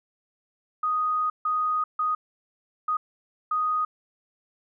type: tone bursts at uneven times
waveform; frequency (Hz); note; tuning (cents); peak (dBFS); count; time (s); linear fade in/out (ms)
sine; 1244.5; D#6; 0; -22; 5; 0.83-1.3 / 1.45-1.84 / 1.99-2.15 / 2.88-2.97 / 3.51-3.85; 5
effects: none